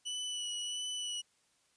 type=tone with vibrato; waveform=sawtooth; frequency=2960 Hz; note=F#7; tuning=in tune; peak=-33 dBFS; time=0.05-1.22 s; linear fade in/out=20 ms; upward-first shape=sine; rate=1.5 Hz; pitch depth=20 cents each way; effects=white hiss -72 dBFS RMS until 1.76 s + resampled to 22050 Hz